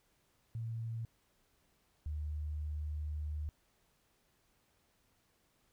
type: tone pair in turn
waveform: sine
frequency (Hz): 114 / 75.49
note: A#2 / D2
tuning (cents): -38 / +48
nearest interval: perfect fifth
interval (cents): 714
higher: first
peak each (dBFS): -37 / -36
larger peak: second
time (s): 0.55-1.05 / 2.06-3.49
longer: second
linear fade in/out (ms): 0
effects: pink hiss -74 dBFS RMS until 5.72 s